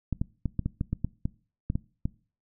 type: clicks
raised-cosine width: 5 ms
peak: -15 dBFS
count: 12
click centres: 0.127 / 0.215 / 0.457 / 0.593 / 0.66 / 0.811 / 0.93 / 1.046 / 1.255 / 1.701 / 1.755 / 2.055 s
effects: noise-tail reverb RT60 0.4 s tail -22 dB re dry